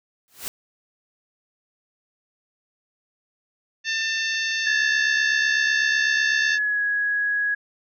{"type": "noise with exponential growth", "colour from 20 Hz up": "white", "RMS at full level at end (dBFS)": -27, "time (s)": [0.28, 0.48], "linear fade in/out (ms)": 0, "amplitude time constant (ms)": 43}
{"type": "harmonic tone", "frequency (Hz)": 894, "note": "A5", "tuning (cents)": 27, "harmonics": [2, 3, 4, 5, 6, 7], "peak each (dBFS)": [-25, -29, -31, -33, -35, -36], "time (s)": [3.84, 6.59], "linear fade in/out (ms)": 50}
{"type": "tone with pitch glide", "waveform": "sine", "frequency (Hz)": [1720, 1666.2], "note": ["A6", "G#6"], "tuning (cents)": [-40, 5], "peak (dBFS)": -20, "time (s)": [4.66, 7.55], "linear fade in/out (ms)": 10, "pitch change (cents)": -55, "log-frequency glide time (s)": [6.45, 6.82]}
{"effects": []}